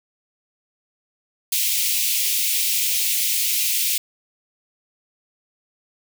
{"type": "high-pass noise", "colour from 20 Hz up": "white", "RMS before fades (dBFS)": -21, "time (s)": [1.52, 3.98], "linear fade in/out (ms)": 5, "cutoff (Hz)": 2200, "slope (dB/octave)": 48, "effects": []}